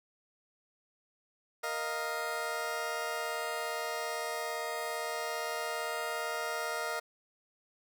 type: chord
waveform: 20% pulse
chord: Bb suspended fourth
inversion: none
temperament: just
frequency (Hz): 466.2 / 621.6 / 699.2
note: Bb4 / Eb5 / F5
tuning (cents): 0 / -2 / +2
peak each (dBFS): -34 / -33 / -34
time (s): 1.63-7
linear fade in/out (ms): 10
effects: none